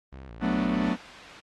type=tone with vibrato; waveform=sawtooth; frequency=61.4 Hz; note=B1; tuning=9 cents flat; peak=-36 dBFS; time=0.12-0.9 s; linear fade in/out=10 ms; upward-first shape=square; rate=2.9 Hz; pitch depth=140 cents each way
type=chord; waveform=45% pulse; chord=B minor seventh; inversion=second; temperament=equal; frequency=185 / 220 / 246.9 / 293.7 Hz; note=F#3 / A3 / B3 / D4; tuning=0 / 0 / 0 / 0 cents; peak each=-29 / -29 / -28 / -31 dBFS; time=0.4-0.97 s; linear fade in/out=50 ms
type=noise; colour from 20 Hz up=white; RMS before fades=-41 dBFS; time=0.83-1.41 s; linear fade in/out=20 ms
effects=low-pass 3000 Hz 12 dB/octave + Opus 32 kbps